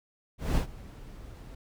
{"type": "noise with ADSR envelope", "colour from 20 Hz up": "brown", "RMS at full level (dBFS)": -24, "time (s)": [0.38, 1.55], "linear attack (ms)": 190, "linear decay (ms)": 93, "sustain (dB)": -21, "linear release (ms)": 5, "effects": []}